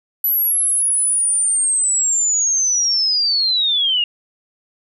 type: linear sweep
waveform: sine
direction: down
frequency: 11910 to 2800 Hz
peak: -14 dBFS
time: 0.24-4.04 s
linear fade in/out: 2 ms
effects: none